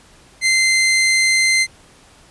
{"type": "tone", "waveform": "sawtooth", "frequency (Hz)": 2077, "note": "C7", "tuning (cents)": -13, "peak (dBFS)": -9, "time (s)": [0.41, 1.67], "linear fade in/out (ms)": 50, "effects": ["pink hiss -48 dBFS RMS until 2.3 s", "resampled to 24000 Hz"]}